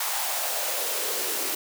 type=noise with high-pass filter sweep; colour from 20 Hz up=white; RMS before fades=-28 dBFS; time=0-1.55 s; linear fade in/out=5 ms; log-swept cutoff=870 to 340 Hz; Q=3; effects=none